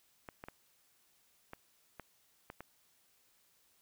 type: clicks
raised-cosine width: 0.5 ms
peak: -30 dBFS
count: 7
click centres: 0.288 / 0.439 / 0.485 / 1.534 / 1.997 / 2.501 / 2.606 s
effects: white hiss -71 dBFS RMS until 3.81 s